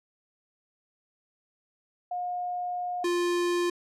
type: tone pair in turn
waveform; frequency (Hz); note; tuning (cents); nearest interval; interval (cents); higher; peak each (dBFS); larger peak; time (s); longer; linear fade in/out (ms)
sine / square; 716 / 350.2; F5 / F4; +43 / +5; octave; 1238; first; -29 / -25; second; 2.11-3.04 / 3.04-3.7; first; 5
effects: low-pass 9000 Hz 12 dB/octave